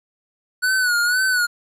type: tone with vibrato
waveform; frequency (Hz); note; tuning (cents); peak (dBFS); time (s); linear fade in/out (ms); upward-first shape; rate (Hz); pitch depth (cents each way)
square; 1472; F#6; -9; -17; 0.62-1.47; 20; sine; 2; 71
effects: resampled to 32000 Hz + 9-bit